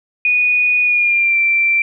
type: tone with pitch glide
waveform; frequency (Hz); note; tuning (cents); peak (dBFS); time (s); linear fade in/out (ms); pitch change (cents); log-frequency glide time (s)
sine; 2468 to 2350; D#7 to D7; -15 to +1; -11; 0.25-1.82; 2; -84; 0.83-1.37
effects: none